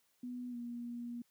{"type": "tone with pitch glide", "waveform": "sine", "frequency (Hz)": [246.9, 238.8], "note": ["B3", "A#3"], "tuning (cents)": [0, 42], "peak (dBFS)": -40, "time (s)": [0.23, 1.22], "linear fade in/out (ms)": 5, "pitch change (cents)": -58, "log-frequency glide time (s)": [0.5, 0.56], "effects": ["white hiss -75 dBFS RMS until 1.3 s", "high-pass 80 Hz 12 dB/octave"]}